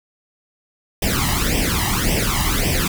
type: noise with flanger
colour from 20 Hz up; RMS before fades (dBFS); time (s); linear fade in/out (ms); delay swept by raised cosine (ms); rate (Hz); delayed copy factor
pink; -19; 1.02-2.88; 5; 0.36 to 1.03; 1.8; +0.85
effects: none